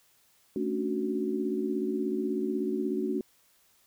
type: chord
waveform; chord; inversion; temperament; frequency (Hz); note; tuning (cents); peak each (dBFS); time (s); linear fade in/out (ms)
sine; D major seventh; second; equal; 220 / 277.2 / 293.7 / 370; A3 / C#4 / D4 / F#4; 0 / 0 / 0 / 0; -33 / -34 / -35 / -31; 0.56-3.21; 2
effects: white hiss -65 dBFS RMS until 3.86 s